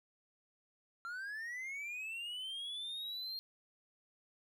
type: linear sweep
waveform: triangle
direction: up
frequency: 1357 to 4236 Hz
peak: -39 dBFS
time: 1.05-3.39 s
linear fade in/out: 0 ms
effects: none